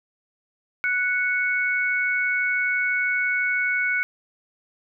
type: tone pair together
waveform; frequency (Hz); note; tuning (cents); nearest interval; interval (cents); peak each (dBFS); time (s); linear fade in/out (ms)
sine; 1480 / 2217; F#6 / C#7; 0 / 0; perfect fifth; 700; -23; 0.84-4.03; 0
effects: none